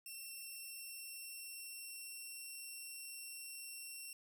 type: tone with pitch glide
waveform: 5% pulse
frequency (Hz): 2706 to 2722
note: E7 to F7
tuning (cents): +45 to -45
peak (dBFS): -39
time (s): 0.06-4.13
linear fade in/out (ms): 2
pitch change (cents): +10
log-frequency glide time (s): 0.33-2.49
effects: none